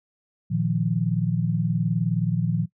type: chord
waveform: sine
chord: Bb suspended fourth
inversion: none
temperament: equal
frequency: 116.54 / 155.56 / 174.61 Hz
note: Bb2 / Eb3 / F3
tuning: 0 / 0 / 0 cents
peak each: -26 / -25 / -24 dBFS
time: 0.5-2.66 s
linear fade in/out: 20 ms
effects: noise-tail reverb RT60 0.1 s tail -20 dB re dry